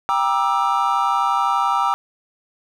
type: chord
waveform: triangle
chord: E half-diminished seventh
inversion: first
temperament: just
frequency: 791.1 / 949.3 / 1186.7 / 1318.5 Hz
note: G5 / Bb5 / D6 / E6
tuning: +16 / +31 / +18 / 0 cents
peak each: -20 dBFS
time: 0.09-1.94 s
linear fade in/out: 0 ms
effects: none